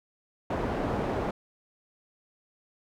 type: low-pass noise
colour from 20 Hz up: white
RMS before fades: -30 dBFS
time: 0.5-1.31 s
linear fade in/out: 5 ms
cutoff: 640 Hz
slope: 12 dB/octave
effects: none